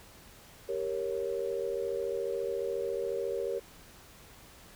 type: chord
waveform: sine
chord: G diminished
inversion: none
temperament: equal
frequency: 392 / 466.2 / 554.4 Hz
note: G4 / Bb4 / Db5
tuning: 0 / 0 / 0 cents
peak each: -35 / -34 / -36 dBFS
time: 0.68-3.6 s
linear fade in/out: 20 ms
effects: pink hiss -54 dBFS RMS until 4.75 s